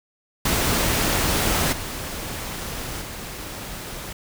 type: noise with level steps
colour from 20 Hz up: pink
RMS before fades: -21 / -31 / -34 dBFS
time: 0.45-4.13 s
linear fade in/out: 5 ms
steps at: 1.72 / 3.01 s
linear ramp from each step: 10 ms
effects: none